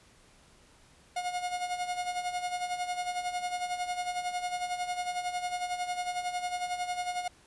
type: tone with tremolo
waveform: 45% pulse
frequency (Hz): 718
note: F5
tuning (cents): +48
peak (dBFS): -29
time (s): 1.16-7.28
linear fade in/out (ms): 5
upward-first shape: sine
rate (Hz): 11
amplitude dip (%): 65
effects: pink hiss -60 dBFS RMS until 7.46 s + resampled to 24000 Hz